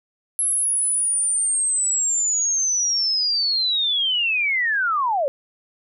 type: linear sweep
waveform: sine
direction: down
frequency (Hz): 11070 to 523.3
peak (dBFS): -18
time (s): 0.39-5.28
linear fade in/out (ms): 0
effects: none